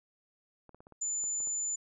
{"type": "clicks", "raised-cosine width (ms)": 1, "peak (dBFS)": -39, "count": 8, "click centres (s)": [0.693, 0.746, 0.805, 0.869, 0.923, 1.24, 1.404, 1.473]}
{"type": "tone", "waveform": "sine", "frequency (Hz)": 7040, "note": "A8", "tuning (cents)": 0, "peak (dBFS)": -31, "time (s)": [1.01, 1.76], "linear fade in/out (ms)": 10}
{"effects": []}